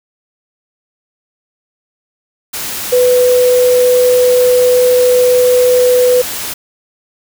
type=tone in noise; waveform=sine; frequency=498.1 Hz; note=B4; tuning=15 cents sharp; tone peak=-6 dBFS; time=2.92-6.22 s; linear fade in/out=10 ms; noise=white; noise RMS=-21 dBFS; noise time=2.53-6.54 s; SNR=+12 dB; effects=none